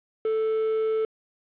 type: tone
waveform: triangle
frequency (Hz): 440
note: A4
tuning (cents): 0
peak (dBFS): -20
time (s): 0.25-1.05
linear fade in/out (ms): 2
effects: resampled to 8000 Hz + 8-bit